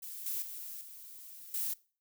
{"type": "noise with level steps", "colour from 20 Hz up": "violet", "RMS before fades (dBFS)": [-44, -36, -44, -50, -35], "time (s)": [0.02, 1.74], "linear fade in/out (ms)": 10, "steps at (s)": [0.26, 0.42, 0.81, 1.54], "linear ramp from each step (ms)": 2, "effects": ["noise-tail reverb RT60 0.4 s tail -22 dB re dry"]}